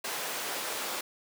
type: high-pass noise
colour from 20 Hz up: pink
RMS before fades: -35 dBFS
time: 0.04-1.01 s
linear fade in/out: 5 ms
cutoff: 490 Hz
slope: 12 dB/octave
effects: none